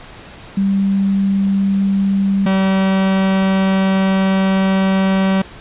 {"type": "tone pair in turn", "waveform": ["sine", "45% pulse"], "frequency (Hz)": [196, 191.74], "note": ["G3", "G3"], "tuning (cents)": [0, -38], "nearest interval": "unison", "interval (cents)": 38, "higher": "first", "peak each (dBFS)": -12, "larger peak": "neither", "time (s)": [[0.57, 2.46], [2.46, 5.42]], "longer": "second", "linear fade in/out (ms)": 5, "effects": ["pink hiss -37 dBFS RMS until 5.6 s", "resampled to 8000 Hz"]}